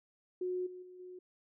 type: tone with level steps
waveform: sine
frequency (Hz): 364.2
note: F#4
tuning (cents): -27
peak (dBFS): -33 / -45 / -50 / -46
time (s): 0.41-1.19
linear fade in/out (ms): 5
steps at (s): 0.66 / 0.82 / 0.99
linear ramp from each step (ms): 10
effects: none